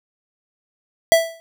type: tone with exponential decay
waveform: square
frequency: 659.3 Hz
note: E5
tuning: in tune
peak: -7 dBFS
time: 1.12-1.4 s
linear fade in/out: 0 ms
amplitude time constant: 60 ms
effects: none